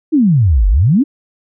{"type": "exponential two-way sweep", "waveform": "sine", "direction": "down then up", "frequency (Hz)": [334.8, 43.96, 310.3], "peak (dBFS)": -7, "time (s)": [0.12, 1.04], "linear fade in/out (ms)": 20, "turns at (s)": 0.68, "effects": []}